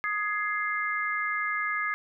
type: chord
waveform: sine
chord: Ab major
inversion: second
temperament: equal with one note detuned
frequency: 1244.5 / 1675.7 / 2093 Hz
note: Eb6 / Ab6 / C7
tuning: 0 / +15 / 0 cents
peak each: -31 dBFS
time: 0.04-1.94 s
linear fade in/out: 0 ms
effects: none